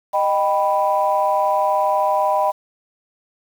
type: chord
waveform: sine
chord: Eb augmented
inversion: none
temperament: equal with one note detuned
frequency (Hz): 616.5 / 784 / 987.8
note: Eb5 / G5 / B5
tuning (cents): -16 / 0 / 0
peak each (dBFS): -19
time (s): 0.13-2.52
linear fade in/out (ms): 20
effects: tanh soft clip ceiling -6 dBFS + 7-bit